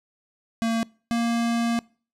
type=tone pair in turn; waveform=square; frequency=227.7 / 233.3 Hz; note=A#3 / A#3; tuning=-40 / +2 cents; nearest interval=unison; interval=42 cents; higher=second; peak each=-22 dBFS; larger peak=neither; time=0.62-0.83 / 1.11-1.79 s; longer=second; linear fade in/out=0 ms; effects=noise-tail reverb RT60 0.4 s tail -24 dB re dry + low-pass 9000 Hz 12 dB/octave